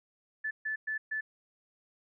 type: tone bursts at uneven times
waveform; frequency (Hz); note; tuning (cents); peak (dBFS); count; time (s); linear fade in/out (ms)
sine; 1743; A6; -17; -31; 4; 0.44-0.51 / 0.65-0.76 / 0.87-0.98 / 1.11-1.21; 10
effects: none